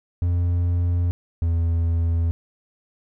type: tone pair in turn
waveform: triangle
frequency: 87.31 / 83.66 Hz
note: F2 / E2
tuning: 0 / +26 cents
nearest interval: minor second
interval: 74 cents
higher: first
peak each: -16 dBFS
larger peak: neither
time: 0.22-1.11 / 1.42-2.31 s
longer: neither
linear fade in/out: 0 ms
effects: none